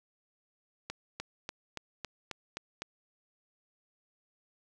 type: accelerating click train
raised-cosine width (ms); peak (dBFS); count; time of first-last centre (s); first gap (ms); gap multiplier
0.2; -20; 8; 0.9-2.82; 300; 0.97
effects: none